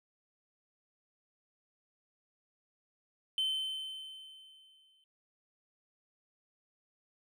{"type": "tone with exponential decay", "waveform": "triangle", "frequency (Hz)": 3076, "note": "G7", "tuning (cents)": -33, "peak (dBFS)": -26, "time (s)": [3.38, 5.04], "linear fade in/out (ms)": 1, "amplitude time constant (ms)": 360, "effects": ["tanh soft clip ceiling -23 dBFS"]}